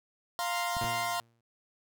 sawtooth chord, F suspended fourth, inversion none, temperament equal, 698.5 / 932.3 / 1046.5 Hz, F5 / Bb5 / C6, 0 / 0 / 0 cents, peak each -29 / -34 / -31 dBFS, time 0.39-1.2 s, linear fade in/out 0 ms
clicks, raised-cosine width 5 ms, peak -28 dBFS, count 2, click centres 0.768 / 0.842 s
sawtooth tone with exponential decay, 116.54 Hz, A#2, in tune, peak -30 dBFS, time 0.81-1.41 s, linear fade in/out 5 ms, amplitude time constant 130 ms
effects none

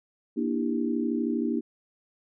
sine chord, E half-diminished seventh, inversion second, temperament just, 237.3 / 296.7 / 329.6 / 395.6 Hz, Bb3 / D4 / E4 / G4, +31 / +18 / 0 / +16 cents, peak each -28 / -30 / -31 / -34 dBFS, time 0.36-1.61 s, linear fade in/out 20 ms, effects none

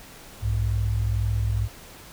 sine tone pair together, 61.74 / 103.83 Hz, B1 / G#2, 0 / 0 cents, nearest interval major sixth, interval 900 cents, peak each -25 / -23 dBFS, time 0.41-1.69 s, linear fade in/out 50 ms, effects pink hiss -45 dBFS RMS until 2.12 s

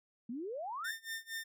sine exponential sweep, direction up, 221 to 1864.7 Hz, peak -38 dBFS, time 0.29-0.93 s, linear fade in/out 5 ms
sawtooth tone with tremolo, 1807 Hz, A6, 46 cents sharp, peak -34 dBFS, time 0.84-1.44 s, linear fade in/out 10 ms, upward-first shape sine, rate 4.3 Hz, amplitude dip 95%
effects none

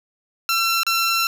15% pulse tone with dropouts, 1352 Hz, E6, 43 cents sharp, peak -11 dBFS, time 0.49-1.27 s, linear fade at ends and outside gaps 1 ms, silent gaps 0.833-0.866 s, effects none

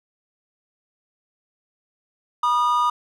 triangle tone pair together, 971 / 1224.2 Hz, B5 / D#6, -30 / -28 cents, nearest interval major third, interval 402 cents, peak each -19 / -17 dBFS, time 2.43-2.9 s, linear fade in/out 5 ms, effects none

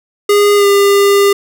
square tone with pitch glide, 410 to 401.1 Hz, G#4 to G4, -22 to +40 cents, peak -7 dBFS, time 0.29-1.33 s, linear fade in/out 5 ms, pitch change -38 cents, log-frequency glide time 0.56-0.66 s, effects none

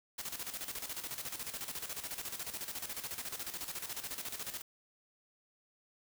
white noise with tremolo, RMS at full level -40 dBFS, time 0.18-4.62 s, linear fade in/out 10 ms, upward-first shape square, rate 14 Hz, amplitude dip 65%, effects none

